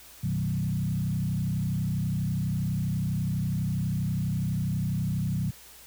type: tone with frequency modulation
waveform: sine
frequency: 145.8 Hz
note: D3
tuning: 12 cents flat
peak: -25 dBFS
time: 0.23-5.51 s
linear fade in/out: 10 ms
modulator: 32.2 Hz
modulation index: 1.5
effects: added 60 Hz sine -60 dBFS peak until 5.86 s + white hiss -50 dBFS RMS until 5.86 s